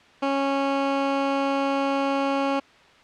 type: tone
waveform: 15% pulse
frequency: 275.5 Hz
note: C#4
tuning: 11 cents flat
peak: -15 dBFS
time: 0.22-2.6 s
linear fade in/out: 10 ms
effects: white hiss -52 dBFS RMS until 3.03 s + low-pass 3000 Hz 12 dB/octave